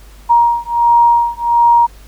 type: beating tone pair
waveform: sine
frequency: 942 / 943.4 Hz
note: A#5 / A#5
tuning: +18 / +20 cents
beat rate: 1.4 Hz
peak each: -11 dBFS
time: 0.29-1.87 s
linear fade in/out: 20 ms
effects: added 50 Hz sine -37 dBFS peak until 2.07 s + pink hiss -45 dBFS RMS until 2.07 s